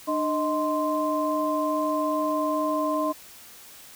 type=tone cluster; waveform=sine; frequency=300.4 / 626 / 1043 Hz; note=D4 / D#5 / C6; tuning=+39 / +10 / -6 cents; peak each=-27 dBFS; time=0.07-3.13 s; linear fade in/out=20 ms; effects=white hiss -47 dBFS RMS until 3.95 s